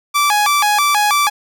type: tone with vibrato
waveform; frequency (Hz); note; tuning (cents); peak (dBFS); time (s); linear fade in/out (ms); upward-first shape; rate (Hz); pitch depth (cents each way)
sawtooth; 985; B5; -5; -8; 0.14-1.3; 20; square; 3.1; 290
effects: none